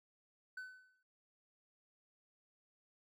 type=tone with exponential decay; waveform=triangle; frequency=1510 Hz; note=F#6; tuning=35 cents sharp; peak=-40 dBFS; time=0.57-1.03 s; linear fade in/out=5 ms; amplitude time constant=99 ms; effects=noise-tail reverb RT60 0.7 s tail -25 dB re dry